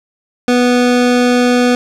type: tone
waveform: 25% pulse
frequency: 246.1 Hz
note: B3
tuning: 6 cents flat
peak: -5 dBFS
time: 0.48-1.75 s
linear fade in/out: 2 ms
effects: low-pass 7000 Hz 12 dB/octave + 7-bit